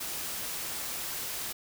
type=noise; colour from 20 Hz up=white; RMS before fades=-36 dBFS; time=0-1.53 s; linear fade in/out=10 ms; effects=none